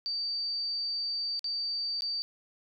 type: tone with dropouts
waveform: sine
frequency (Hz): 4624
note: D8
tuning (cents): -28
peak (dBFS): -30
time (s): 0.06-2.22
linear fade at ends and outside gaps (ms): 0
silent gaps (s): 1.393-1.443 / 2.008-2.021
effects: none